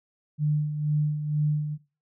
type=tone with tremolo; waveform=sine; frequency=150 Hz; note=D3; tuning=37 cents sharp; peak=-20 dBFS; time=0.38-1.78 s; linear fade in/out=50 ms; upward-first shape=sine; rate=2.1 Hz; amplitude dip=60%; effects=noise-tail reverb RT60 0.3 s tail -18 dB re dry